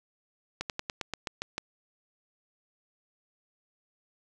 slowing click train, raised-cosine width 0.2 ms, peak -15 dBFS, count 9, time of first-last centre 0.61-1.581 s, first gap 88 ms, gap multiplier 1.09, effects none

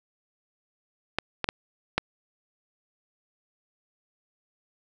clicks, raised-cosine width 0.3 ms, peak -8 / -10 / -8 / -6 dBFS, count 4, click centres 1.186 / 1.443 / 1.489 / 1.98 s, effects none

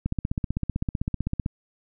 click train, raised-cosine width 5 ms, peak -13 dBFS, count 23, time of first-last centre 0.06-1.461 s, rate 15.7 Hz, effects none

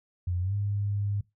sine tone with pitch glide, 89 to 101.65 Hz, F2 to G#2, +33 to -37 cents, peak -26 dBFS, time 0.27-1.21 s, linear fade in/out 5 ms, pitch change +230 cents, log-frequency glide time 0.41-0.54 s, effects noise-tail reverb RT60 0.2 s tail -21 dB re dry

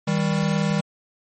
square tone pair together, 158.6 / 197.12 Hz, D#3 / G3, +33 / +10 cents, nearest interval major third, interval 377 cents, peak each -23 dBFS, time 0.07-0.81 s, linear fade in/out 10 ms, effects MP3 32 kbps

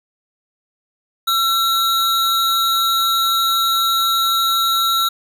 square tone pair together, 1348 / 3807 Hz, E6 / A#7, +38 / +36 cents, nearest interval octave + tritone, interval 1798 cents, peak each -18 dBFS, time 1.27-5.09 s, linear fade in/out 10 ms, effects none

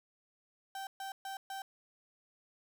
35% pulse tone bursts, 778 Hz, G5, 13 cents flat, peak -38 dBFS, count 4, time 0.75-1.62 s, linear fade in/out 2 ms, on 120 ms, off 130 ms, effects none

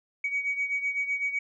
sine beating tone pair, 2256 / 2263.9 Hz, C#7 / C#7, +30 / +36 cents, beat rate 7.9 Hz, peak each -27 / -32 dBFS, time 0.24-1.39 s, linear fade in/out 5 ms, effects tanh soft clip ceiling -20 dBFS

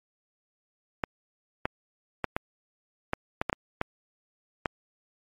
clicks, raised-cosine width 0.5 ms, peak -11 dBFS, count 10, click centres 1.038 / 1.655 / 2.243 / 2.365 / 3.134 / 3.415 / 3.497 / 3.529 / 3.814 / 4.658 s, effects MP3 64 kbps

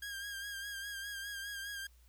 sawtooth tone with vibrato, 1618 Hz, G#6, 46 cents flat, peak -37 dBFS, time 0.02-1.87 s, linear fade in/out 5 ms, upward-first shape sine, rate 4.9 Hz, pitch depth 41 cents each way, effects added 60 Hz sine -60 dBFS peak until 2.08 s + white hiss -71 dBFS RMS until 2.08 s

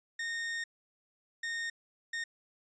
40% pulse tone bursts at uneven times, 1843 Hz, A#6, 20 cents flat, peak -33 dBFS, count 3, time 0.19-0.64 / 1.43-1.7 / 2.13-2.24 s, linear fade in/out 5 ms, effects resampled to 16000 Hz

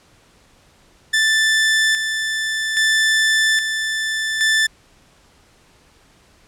sawtooth tone with tremolo, 1763 Hz, A6, 3 cents sharp, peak -10 dBFS, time 1.13-4.67 s, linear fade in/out 10 ms, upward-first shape square, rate 0.61 Hz, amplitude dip 50%, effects pink hiss -53 dBFS RMS until 6.47 s + low-pass 9000 Hz 12 dB/octave

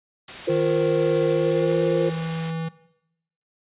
white noise, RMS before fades -35 dBFS, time 0.28-2.51 s, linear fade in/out 5 ms
sine chord, F suspended fourth, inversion none, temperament equal, 349.2 / 466.2 / 523.3 Hz, F4 / Bb4 / C5, 0 / 0 / 0 cents, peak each -23 dBFS, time 0.47-2.1 s, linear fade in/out 10 ms
square tone with pitch glide, 155.56 to 163.11 Hz, D#3 to E3, 0 to -18 cents, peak -27 dBFS, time 0.49-2.69 s, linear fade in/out 10 ms, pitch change +82 cents, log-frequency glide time 1.29-1.79 s
effects noise-tail reverb RT60 0.8 s tail -17 dB re dry + resampled to 8000 Hz

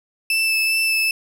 35% pulse tone with vibrato, 2637 Hz, E7, in tune, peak -15 dBFS, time 0.3-1.11 s, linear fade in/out 2 ms, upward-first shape sine, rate 2.5 Hz, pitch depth 12 cents each way, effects none

